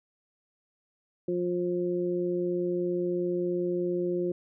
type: harmonic tone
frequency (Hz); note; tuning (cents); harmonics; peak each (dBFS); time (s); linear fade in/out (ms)
177; F3; +23; 1 / 2 / 3; -34 / -27 / -36; 1.28-4.32; 5
effects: none